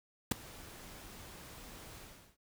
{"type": "noise with ADSR envelope", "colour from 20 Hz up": "pink", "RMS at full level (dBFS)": -27, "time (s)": [0.31, 2.37], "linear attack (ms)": 9, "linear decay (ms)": 5, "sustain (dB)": -24, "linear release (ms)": 390, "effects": []}